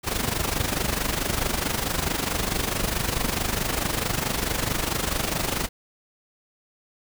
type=noise with amplitude modulation; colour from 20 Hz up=pink; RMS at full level=-23 dBFS; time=0.03-5.69 s; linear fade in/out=50 ms; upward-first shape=sine; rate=24.6 Hz; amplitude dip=70%; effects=none